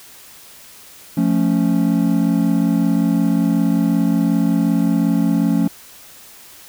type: chord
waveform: triangle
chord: F augmented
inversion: none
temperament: equal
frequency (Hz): 174.61 / 220 / 277.2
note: F3 / A3 / C#4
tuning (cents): 0 / 0 / 0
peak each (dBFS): -16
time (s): 1.17-5.68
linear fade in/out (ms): 5
effects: white hiss -42 dBFS RMS until 6.68 s